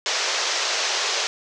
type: band-pass noise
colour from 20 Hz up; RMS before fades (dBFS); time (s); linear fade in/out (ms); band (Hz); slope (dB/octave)
white; -24; 0.06-1.27; 0; 380 to 6500; 48
effects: none